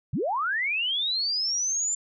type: linear sweep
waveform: sine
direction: up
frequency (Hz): 92.5 to 7240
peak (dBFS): -24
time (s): 0.13-1.95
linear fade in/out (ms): 5
effects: none